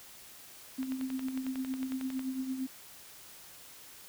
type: tone with tremolo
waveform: sine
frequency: 261.6 Hz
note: C4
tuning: in tune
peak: -30 dBFS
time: 0.78-2.67 s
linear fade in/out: 10 ms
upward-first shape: triangle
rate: 8.8 Hz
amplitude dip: 65%
type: click train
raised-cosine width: 0.3 ms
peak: -28 dBFS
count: 16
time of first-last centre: 0.83-2.194 s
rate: 11 Hz
effects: white hiss -52 dBFS RMS until 4.08 s